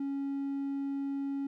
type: tone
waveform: triangle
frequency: 277.2 Hz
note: C#4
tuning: in tune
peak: -29 dBFS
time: 0-1.47 s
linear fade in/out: 5 ms
effects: tanh soft clip ceiling -25 dBFS